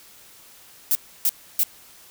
violet noise bursts, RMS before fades -19 dBFS, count 3, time 0.91-1.633 s, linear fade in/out 0 ms, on 41 ms, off 300 ms, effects white hiss -49 dBFS RMS until 2.1 s

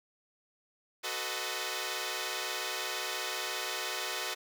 5% pulse chord, B dominant seventh, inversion second, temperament equal with one note detuned, 370 / 440 / 501.9 / 622.3 Hz, F#4 / A4 / B4 / D#5, 0 / 0 / +28 / 0 cents, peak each -28 dBFS, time 1.03-4.35 s, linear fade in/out 20 ms, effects none

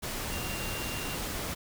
sine tone in noise, 2776 Hz, F7, 11 cents flat, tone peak -41 dBFS, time 0.31-1.16 s, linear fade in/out 20 ms, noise pink, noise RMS -35 dBFS, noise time 0.02-1.55 s, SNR -9 dB, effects none

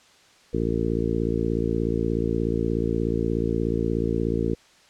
harmonic tone, 56.7 Hz, A#1, 47 cents flat, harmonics 1 / 2 / 3 / 4 / 5 / 6 / 7 / 8, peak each -30 / -30 / -30 / -30 / -30 / -30 / -30 / -30 dBFS, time 0.53-4.55 s, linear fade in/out 10 ms, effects white hiss -55 dBFS RMS until 4.89 s + low-pass 6000 Hz 12 dB/octave

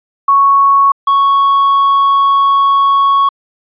sine / triangle tone pair in turn, 1108.7 / 1108.7 Hz, C#6 / C#6, 0 / 0 cents, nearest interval unison, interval 0 cents, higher neither, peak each -5 dBFS, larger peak neither, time 0.28-0.92 / 1.07-3.29 s, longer second, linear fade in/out 5 ms, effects resampled to 8000 Hz

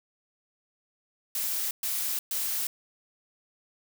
blue noise bursts, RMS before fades -30 dBFS, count 3, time 1.35-2.67 s, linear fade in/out 2 ms, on 360 ms, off 120 ms, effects none

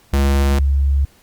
square / sine tone pair in turn, 69.3 / 69.3 Hz, C#2 / C#2, 0 / 0 cents, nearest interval unison, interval 0 cents, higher neither, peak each -13 / -12 dBFS, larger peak second, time 0.13-0.59 / 0.59-1.05 s, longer neither, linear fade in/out 5 ms, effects pink hiss -52 dBFS RMS until 1.22 s + Opus 48 kbps

